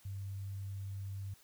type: tone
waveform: sine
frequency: 98 Hz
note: G2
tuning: in tune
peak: -39 dBFS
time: 0.05-1.34 s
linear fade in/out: 5 ms
effects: white hiss -64 dBFS RMS until 1.43 s